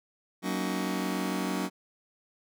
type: chord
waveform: sawtooth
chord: D# minor seventh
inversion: first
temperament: just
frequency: 186.68 / 233.3 / 280 / 311.1 Hz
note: F#3 / A#3 / C#4 / D#4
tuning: +16 / +2 / +18 / 0 cents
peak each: -28 / -32 / -30 / -33 dBFS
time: 0.42-1.7 s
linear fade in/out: 50 ms
effects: none